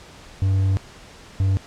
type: tone pair in turn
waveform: triangle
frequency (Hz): 96.3 / 96.3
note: G2 / G2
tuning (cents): -30 / -30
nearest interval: unison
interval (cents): 0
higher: neither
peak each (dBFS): -14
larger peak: neither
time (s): 0.42-0.77 / 1.4-1.57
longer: first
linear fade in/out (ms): 0
effects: pink hiss -44 dBFS RMS until 1.66 s + low-pass 7000 Hz 12 dB/octave